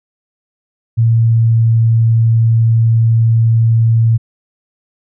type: tone with pitch glide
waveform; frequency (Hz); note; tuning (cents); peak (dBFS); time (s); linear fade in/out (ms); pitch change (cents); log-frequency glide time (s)
sine; 114.7 to 113.97; A#2 to A#2; -28 to -39; -7; 0.97-4.18; 20; -11; 1.09-1.69
effects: none